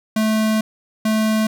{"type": "tone pair in turn", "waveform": "square", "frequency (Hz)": [217.8, 217.8], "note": ["A3", "A3"], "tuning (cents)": [-17, -17], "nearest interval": "unison", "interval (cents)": 0, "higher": "neither", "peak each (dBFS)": -16, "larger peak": "neither", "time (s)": [[0.16, 0.61], [1.05, 1.47]], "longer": "first", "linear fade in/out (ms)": 5, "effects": []}